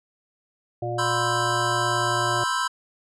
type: harmonic tone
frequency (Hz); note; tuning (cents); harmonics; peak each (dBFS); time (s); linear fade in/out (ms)
118.8; A#2; +33; 1 / 3 / 5 / 6; -30 / -31 / -32 / -31; 0.82-2.44; 5
type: chord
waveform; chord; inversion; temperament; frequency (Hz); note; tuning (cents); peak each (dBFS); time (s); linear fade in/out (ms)
square; C major seventh; third; equal; 987.8 / 1046.5 / 1318.5 / 1568; B5 / C6 / E6 / G6; 0 / 0 / 0 / 0; -29; 0.98-2.68; 10
effects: resampled to 24000 Hz